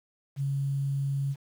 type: tone with quantisation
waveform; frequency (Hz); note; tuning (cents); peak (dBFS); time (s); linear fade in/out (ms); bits
sine; 138.59; C#3; 0; -26; 0.36-1.36; 50; 9
effects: none